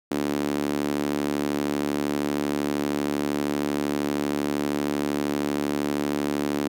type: tone with high-pass filter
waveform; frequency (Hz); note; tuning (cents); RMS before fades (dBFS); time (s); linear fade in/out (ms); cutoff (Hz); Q
sawtooth; 72.8; D2; -15; -26; 0.11-6.68; 5; 280; 2.7
effects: none